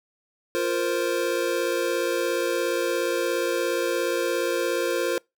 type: chord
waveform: square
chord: F suspended fourth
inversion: none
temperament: equal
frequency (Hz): 349.2 / 466.2 / 523.3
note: F4 / Bb4 / C5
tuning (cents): 0 / 0 / 0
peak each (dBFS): -28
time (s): 0.55-5.18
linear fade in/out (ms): 0
effects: noise-tail reverb RT60 0.2 s tail -25 dB re dry